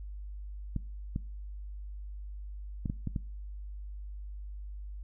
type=clicks; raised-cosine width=5 ms; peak=-20 dBFS; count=6; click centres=0.763 / 1.161 / 2.858 / 2.899 / 3.073 / 3.162 s; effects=noise-tail reverb RT60 0.4 s tail -21 dB re dry + added 50 Hz sine -39 dBFS peak until 5.03 s